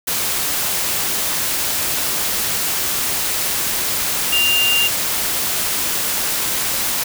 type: tone in noise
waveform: sine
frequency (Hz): 2794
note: F7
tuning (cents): 0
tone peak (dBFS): -14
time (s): 4.32-4.88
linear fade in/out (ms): 10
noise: white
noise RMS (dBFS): -20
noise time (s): 0.07-7.04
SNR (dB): +3
effects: none